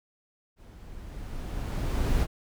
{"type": "noise with level ramp", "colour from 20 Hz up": "brown", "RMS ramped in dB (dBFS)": [-49, -22], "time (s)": [0.56, 2.27], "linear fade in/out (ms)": 50, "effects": []}